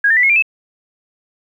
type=tone with pitch steps; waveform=sine; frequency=1643 / 1802.1 / 1976.6 / 2168 / 2378 / 2608 Hz; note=G#6 / A6 / B6 / C#7 / D7 / E7; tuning=-19 / +41 / +1 / -39 / +21 / -19 cents; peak=-9 dBFS; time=0.04-0.424 s; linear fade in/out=5 ms; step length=64 ms; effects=8-bit